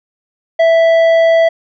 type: tone with tanh clipping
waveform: sine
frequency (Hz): 659.3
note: E5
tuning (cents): 0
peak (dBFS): -8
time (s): 0.59-1.49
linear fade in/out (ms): 10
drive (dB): 9
effects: none